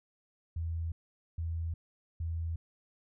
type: tone bursts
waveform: sine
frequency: 82.6 Hz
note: E2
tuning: 4 cents sharp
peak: -32 dBFS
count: 3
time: 0.56-2.56 s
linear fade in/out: 5 ms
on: 360 ms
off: 460 ms
effects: none